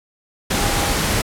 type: tone in noise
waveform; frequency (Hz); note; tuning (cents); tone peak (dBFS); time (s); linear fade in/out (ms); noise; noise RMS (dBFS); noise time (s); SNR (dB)
sine; 810; G#5; -43; -28; 0.55-0.93; 10; pink; -19; 0.5-1.22; -12
effects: low-pass 12000 Hz 12 dB/octave